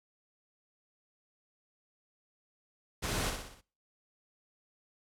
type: noise with echo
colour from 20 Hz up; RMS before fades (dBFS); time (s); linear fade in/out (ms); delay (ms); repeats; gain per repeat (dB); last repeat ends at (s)
pink; -34; 3.02-3.31; 20; 61; 5; -5; 3.615
effects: noise-tail reverb RT60 0.4 s tail -23 dB re dry + low-pass 11000 Hz 12 dB/octave